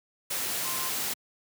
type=tone in noise; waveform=sine; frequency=1046.5 Hz; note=C6; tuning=in tune; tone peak=-38 dBFS; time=0.64-0.9 s; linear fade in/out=10 ms; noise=white; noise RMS=-31 dBFS; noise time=0.3-1.14 s; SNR=-10 dB; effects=high-pass 100 Hz 12 dB/octave